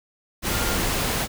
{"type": "tone in noise", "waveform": "sine", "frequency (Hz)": 1404, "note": "F6", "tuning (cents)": 9, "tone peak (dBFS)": -34, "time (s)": [0.48, 0.79], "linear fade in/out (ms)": 50, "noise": "pink", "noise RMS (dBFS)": -24, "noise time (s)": [0.42, 1.28], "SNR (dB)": -13, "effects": []}